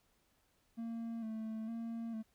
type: tone with vibrato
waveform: triangle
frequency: 225 Hz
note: A3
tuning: 39 cents sharp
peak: -37 dBFS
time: 0.77-2.23 s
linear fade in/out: 20 ms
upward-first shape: square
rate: 1.1 Hz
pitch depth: 35 cents each way
effects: pink hiss -75 dBFS RMS until 2.34 s